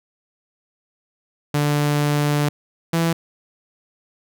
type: tone pair in turn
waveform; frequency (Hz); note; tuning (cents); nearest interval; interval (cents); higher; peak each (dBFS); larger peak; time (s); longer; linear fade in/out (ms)
sawtooth; 146.83 / 166.16; D3 / E3; 0 / +14; major second; 214; second; -13 / -13; neither; 1.54-2.49 / 2.93-3.13; first; 5
effects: none